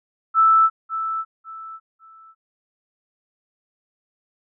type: tone with echo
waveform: sine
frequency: 1318.5 Hz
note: E6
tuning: in tune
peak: -11 dBFS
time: 0.34-0.7 s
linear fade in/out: 50 ms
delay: 550 ms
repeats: 3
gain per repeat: -11 dB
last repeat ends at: 2.35 s
effects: none